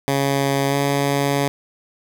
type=tone with pitch glide; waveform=10% pulse; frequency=138.59 to 140.77 Hz; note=C#3 to C#3; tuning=0 to +27 cents; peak=-9 dBFS; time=0.08-1.48 s; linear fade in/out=0 ms; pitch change=+27 cents; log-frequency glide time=0.69-0.75 s; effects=none